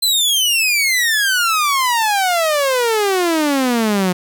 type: exponential sweep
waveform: sawtooth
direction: down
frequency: 4131 to 177.1 Hz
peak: -10 dBFS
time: 0.02-4.13 s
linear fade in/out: 10 ms
effects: none